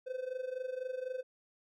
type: tone with amplitude modulation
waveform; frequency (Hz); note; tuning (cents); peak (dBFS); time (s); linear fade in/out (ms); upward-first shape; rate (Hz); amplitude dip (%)
triangle; 512; C5; -38; -31; 0.06-1.23; 20; sine; 24; 80
effects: none